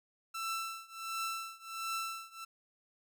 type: tone with tremolo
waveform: sawtooth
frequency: 1334 Hz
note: E6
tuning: 20 cents sharp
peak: -30 dBFS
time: 0.34-2.45 s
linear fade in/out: 10 ms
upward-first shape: triangle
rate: 1.4 Hz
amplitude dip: 95%
effects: none